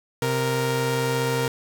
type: tone pair together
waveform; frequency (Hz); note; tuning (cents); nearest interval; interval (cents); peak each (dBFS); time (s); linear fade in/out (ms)
sawtooth; 130.7 / 466.2; C3 / A#4; -1 / 0; octave + minor seventh; 2201; -21 / -20; 0.22-1.48; 2
effects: none